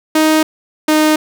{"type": "tone pair in turn", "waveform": "sawtooth", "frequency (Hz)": [312.5, 308.4], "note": ["D#4", "D#4"], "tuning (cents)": [8, -15], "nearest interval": "unison", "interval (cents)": 23, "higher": "first", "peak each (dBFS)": -5, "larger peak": "neither", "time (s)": [[0.15, 0.43], [0.88, 1.16]], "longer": "neither", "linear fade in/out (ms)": 5, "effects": []}